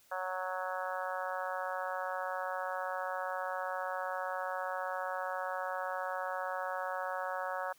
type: harmonic tone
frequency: 185 Hz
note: F#3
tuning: in tune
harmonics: 3 / 4 / 5 / 6 / 7 / 8 / 9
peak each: -40 / -41 / -42 / -43 / -43 / -44 / -45 dBFS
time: 0.11-7.73 s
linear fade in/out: 10 ms
effects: white hiss -65 dBFS RMS until 7.78 s